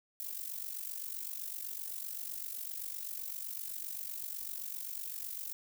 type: noise with amplitude modulation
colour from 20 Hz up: violet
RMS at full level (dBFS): -38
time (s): 0.2-5.53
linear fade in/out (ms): 0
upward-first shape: sine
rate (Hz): 47.8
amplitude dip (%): 75
effects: none